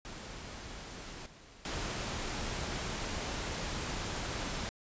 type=noise with level steps; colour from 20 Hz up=pink; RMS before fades=-45 / -55 / -37 dBFS; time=0.05-4.69 s; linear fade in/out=0 ms; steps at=1.26 / 1.65 s; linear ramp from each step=2 ms; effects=resampled to 16000 Hz